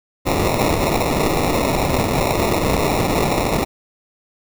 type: noise with sample-and-hold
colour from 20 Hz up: white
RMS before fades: -18 dBFS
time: 0.25-3.65 s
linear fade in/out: 20 ms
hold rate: 1575 Hz
effects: none